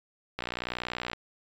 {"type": "click train", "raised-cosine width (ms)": 0.3, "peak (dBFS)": -16, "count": 46, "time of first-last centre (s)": [0.39, 1.133], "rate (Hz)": 60.6, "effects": ["resampled to 16000 Hz"]}